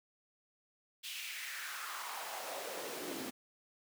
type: noise with high-pass filter sweep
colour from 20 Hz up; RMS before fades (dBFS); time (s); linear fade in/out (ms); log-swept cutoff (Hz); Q
pink; -43; 1.03-3.31; 20; 3100 to 260; 2.8
effects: none